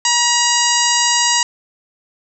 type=harmonic tone with a mistuned harmonic; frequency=954 Hz; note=A#5; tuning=40 cents sharp; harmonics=1 / 2 / 3 / 4 / 5 / 6 / 7 / 8; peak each=-19 / -21 / -21 / -24 / -20 / -23 / -20 / -20 dBFS; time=0.05-1.43 s; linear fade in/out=2 ms; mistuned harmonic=4; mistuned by=+17 cents; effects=none